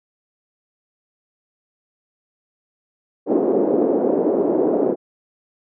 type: band-pass noise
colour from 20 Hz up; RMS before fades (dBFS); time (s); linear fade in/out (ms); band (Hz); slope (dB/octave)
white; -18; 3.26-4.96; 50; 270 to 480; 24
effects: none